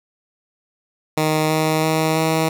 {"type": "tone with pitch steps", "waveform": "10% pulse", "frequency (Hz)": [155.56, 157, 158.46, 159.93], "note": ["D#3", "D#3", "D#3", "D#3"], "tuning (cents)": [0, 16, 32, 48], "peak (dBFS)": -8, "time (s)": [1.17, 2.49], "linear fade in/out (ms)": 5, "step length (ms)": 330, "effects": []}